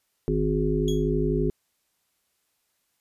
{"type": "harmonic tone", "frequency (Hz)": 51.91, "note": "G#1", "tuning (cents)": 0, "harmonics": [1, 3, 5, 7, 8], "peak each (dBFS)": [-28, -27, -29, -27, -28], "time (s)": [0.28, 1.5], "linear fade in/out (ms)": 0}
{"type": "tone with exponential decay", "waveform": "30% pulse", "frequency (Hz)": 3326, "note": "G#7", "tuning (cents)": 2, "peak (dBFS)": -28, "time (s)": [0.88, 1.1], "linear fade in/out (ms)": 1, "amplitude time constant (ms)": 46}
{"effects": ["white hiss -73 dBFS RMS until 3 s", "resampled to 32000 Hz"]}